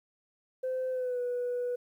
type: tone with pitch glide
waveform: sine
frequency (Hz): 515 to 490.3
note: C5 to B4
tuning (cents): -28 to -13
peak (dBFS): -28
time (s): 0.63-1.76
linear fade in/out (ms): 10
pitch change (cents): -85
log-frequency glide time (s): 0.91-1.2
effects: tanh soft clip ceiling -27 dBFS + 11-bit